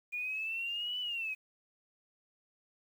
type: exponential two-way sweep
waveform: sine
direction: up then down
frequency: 2426 to 3000 to 2501 Hz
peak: -34 dBFS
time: 0.12-1.35 s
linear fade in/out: 20 ms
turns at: 1 s
effects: 10-bit